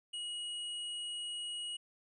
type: tone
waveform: square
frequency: 2900 Hz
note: F#7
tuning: 35 cents flat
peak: -39 dBFS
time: 0.13-1.77 s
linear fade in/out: 10 ms
effects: resampled to 24000 Hz